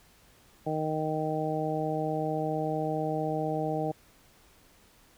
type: harmonic tone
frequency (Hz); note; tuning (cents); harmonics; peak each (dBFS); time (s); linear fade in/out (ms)
155.56; D#3; 0; 1 / 2 / 3 / 4 / 5; -34 / -34 / -34 / -34 / -34; 0.66-3.92; 10
effects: pink hiss -60 dBFS RMS until 5.17 s